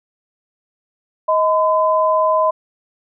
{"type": "tone pair together", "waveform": "sine", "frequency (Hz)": [630.2, 1015], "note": ["D#5", "B5"], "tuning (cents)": [22, 47], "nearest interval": "minor sixth", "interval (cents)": 825, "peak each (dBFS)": -15, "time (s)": [1.28, 2.51], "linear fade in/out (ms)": 10, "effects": []}